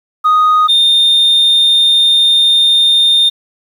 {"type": "tone pair in turn", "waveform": "sine", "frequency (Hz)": [1244.5, 3636], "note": ["D#6", "A#7"], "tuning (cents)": [0, -44], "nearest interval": "octave + perfect fifth", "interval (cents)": 1856, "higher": "second", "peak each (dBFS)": -4, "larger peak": "neither", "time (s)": [[0.24, 0.68], [0.68, 3.3]], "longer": "second", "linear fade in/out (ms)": 20, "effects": ["tanh soft clip ceiling -5 dBFS", "7-bit"]}